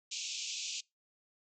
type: band-pass noise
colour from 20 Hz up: white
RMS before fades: -40 dBFS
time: 0.11-0.81 s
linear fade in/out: 10 ms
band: 2400 to 7300 Hz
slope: 96 dB/octave
effects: noise-tail reverb RT60 0.2 s tail -23 dB re dry